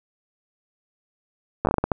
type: slowing click train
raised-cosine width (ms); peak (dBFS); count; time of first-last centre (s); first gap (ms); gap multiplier
1; -6; 9; 1.65-1.918; 9; 1.36
effects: none